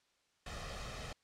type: noise with comb filter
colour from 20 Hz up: pink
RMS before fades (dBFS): -44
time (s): 0.46-1.13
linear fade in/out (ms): 5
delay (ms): 1.6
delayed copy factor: +0.65
effects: white hiss -75 dBFS RMS until 1.23 s + low-pass 6000 Hz 12 dB/octave